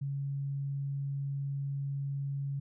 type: tone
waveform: sine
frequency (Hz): 139.3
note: C#3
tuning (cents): +9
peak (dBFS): -32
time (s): 0.01-2.6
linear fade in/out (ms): 10
effects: none